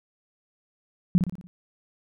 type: tone with echo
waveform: sine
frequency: 179.2 Hz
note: F3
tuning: 45 cents sharp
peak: -14 dBFS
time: 1.15-1.18 s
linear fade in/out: 0 ms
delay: 58 ms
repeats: 5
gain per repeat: -6 dB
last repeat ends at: 1.47 s
effects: none